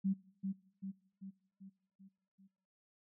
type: tone with echo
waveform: sine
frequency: 192.8 Hz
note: G3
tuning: 28 cents flat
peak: -30 dBFS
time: 0.04-0.14 s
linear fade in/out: 20 ms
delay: 390 ms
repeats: 6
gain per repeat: -5 dB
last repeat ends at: 2.48 s
effects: noise-tail reverb RT60 0.9 s tail -24 dB re dry